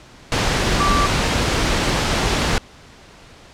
sine tone in noise, 1165 Hz, D6, 14 cents flat, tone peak -17 dBFS, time 0.8-1.06 s, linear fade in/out 0 ms, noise pink, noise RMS -18 dBFS, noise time 0.32-2.58 s, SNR -2 dB, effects pink hiss -44 dBFS RMS until 3.53 s + low-pass 6000 Hz 12 dB/octave

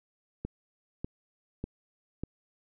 click train, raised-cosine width 3 ms, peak -21 dBFS, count 4, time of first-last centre 0.45-2.236 s, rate 1.68 Hz, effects none

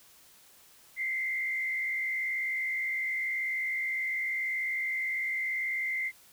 sine tone with frequency modulation, 2081 Hz, C7, 10 cents flat, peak -29 dBFS, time 0.96-6.12 s, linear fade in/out 50 ms, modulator 59.1 Hz, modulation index 1, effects white hiss -58 dBFS RMS until 6.32 s

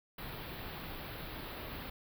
pink band-stop noise, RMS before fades -44 dBFS, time 0.18-1.9 s, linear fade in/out 5 ms, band 4400 to 12000 Hz, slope 48 dB/octave, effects none

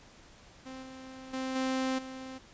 sawtooth tone with level steps, 261.6 Hz, C4, in tune, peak -38 / -41 / -29 / -25 / -37 dBFS, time 0.65-2.39 s, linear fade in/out 20 ms, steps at 0.82 / 1.33 / 1.55 / 1.98 s, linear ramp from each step 10 ms, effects pink hiss -56 dBFS RMS until 2.53 s + resampled to 16000 Hz

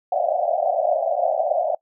white band-pass noise, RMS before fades -21 dBFS, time 0.12-1.75 s, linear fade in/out 5 ms, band 570 to 740 Hz, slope 96 dB/octave, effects noise-tail reverb RT60 0.1 s tail -23 dB re dry

